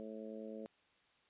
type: harmonic tone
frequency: 109.2 Hz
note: A2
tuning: 13 cents flat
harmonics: 2 / 3 / 4 / 5 / 6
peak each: -48 / -53 / -50 / -50 / -57 dBFS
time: 0-0.66 s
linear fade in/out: 0 ms
effects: white hiss -72 dBFS RMS until 1.29 s + resampled to 8000 Hz